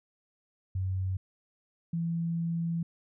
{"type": "tone pair in turn", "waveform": "sine", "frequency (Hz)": [94, 167.49], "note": ["F#2", "E3"], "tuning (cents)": [28, 28], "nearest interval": "minor seventh", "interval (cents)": 1000, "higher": "second", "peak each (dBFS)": -28, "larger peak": "neither", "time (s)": [[0.75, 1.17], [1.93, 2.83]], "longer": "second", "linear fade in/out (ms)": 5, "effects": []}